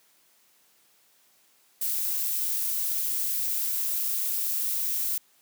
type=noise; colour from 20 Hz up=violet; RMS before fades=-28 dBFS; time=1.81-5.18 s; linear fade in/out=5 ms; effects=white hiss -63 dBFS RMS until 5.41 s + high-pass 150 Hz 12 dB/octave